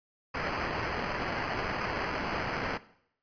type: noise with sample-and-hold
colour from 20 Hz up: white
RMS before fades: -33 dBFS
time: 0.34-2.78 s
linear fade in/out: 10 ms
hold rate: 3675 Hz
effects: noise-tail reverb RT60 0.7 s tail -18 dB re dry + resampled to 11025 Hz